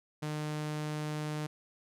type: tone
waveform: sawtooth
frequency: 151.7 Hz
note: D#3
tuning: 44 cents flat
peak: -30 dBFS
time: 0.22-1.47 s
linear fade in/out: 10 ms
effects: low-pass 11000 Hz 12 dB/octave